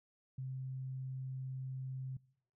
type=tone; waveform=sine; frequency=131.1 Hz; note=C3; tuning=4 cents sharp; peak=-39 dBFS; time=0.38-2.17 s; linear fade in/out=5 ms; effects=noise-tail reverb RT60 0.7 s tail -24 dB re dry